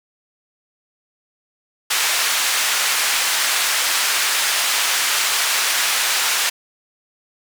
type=band-pass noise; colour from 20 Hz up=pink; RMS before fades=-19 dBFS; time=1.9-6.5 s; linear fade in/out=10 ms; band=1400 to 12000 Hz; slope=12 dB/octave; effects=none